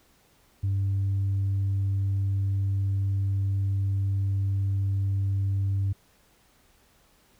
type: tone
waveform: sine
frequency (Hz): 98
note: G2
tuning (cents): 0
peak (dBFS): -21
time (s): 0.63-5.93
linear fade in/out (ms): 10
effects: tanh soft clip ceiling -21 dBFS + pink hiss -62 dBFS RMS until 7.39 s